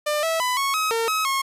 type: tone with pitch steps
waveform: sawtooth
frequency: 598 / 652 / 999 / 1102 / 1273 / 456.4 / 1278 / 1085 Hz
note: D5 / E5 / B5 / C#6 / D#6 / A#4 / D#6 / C#6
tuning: +31 / -19 / +20 / -11 / +39 / -37 / +46 / -37 cents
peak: -17 dBFS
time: 0.06-1.42 s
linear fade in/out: 10 ms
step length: 170 ms
effects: resampled to 32000 Hz